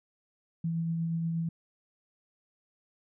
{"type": "tone with tremolo", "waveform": "sine", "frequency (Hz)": 165.5, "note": "E3", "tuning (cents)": 7, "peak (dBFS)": -27, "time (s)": [0.64, 1.49], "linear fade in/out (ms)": 5, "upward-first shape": "triangle", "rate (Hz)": 8.4, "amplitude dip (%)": 25, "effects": []}